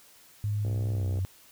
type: tone with pitch glide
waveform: sine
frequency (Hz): 104.1 to 94.36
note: G#2 to F#2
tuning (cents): +5 to +34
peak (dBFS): -26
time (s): 0.44-1.25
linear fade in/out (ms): 0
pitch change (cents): -171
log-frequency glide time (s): 0.92-1.05
type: click train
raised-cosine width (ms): 2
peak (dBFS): -27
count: 35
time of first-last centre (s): 0.65-1.189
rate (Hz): 63.1
effects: white hiss -56 dBFS RMS until 1.51 s